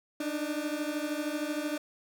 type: beating tone pair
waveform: 30% pulse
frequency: 293.7 / 306.7 Hz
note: D4 / D#4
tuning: 0 / -25 cents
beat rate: 13 Hz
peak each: -31 / -32 dBFS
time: 0.2-1.78 s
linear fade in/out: 5 ms
effects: none